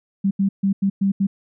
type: tone bursts at uneven times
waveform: sine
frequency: 196 Hz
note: G3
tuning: in tune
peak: -15 dBFS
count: 6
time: 0.24-0.31 / 0.39-0.49 / 0.63-0.73 / 0.82-0.9 / 1.01-1.12 / 1.2-1.27 s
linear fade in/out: 10 ms
effects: none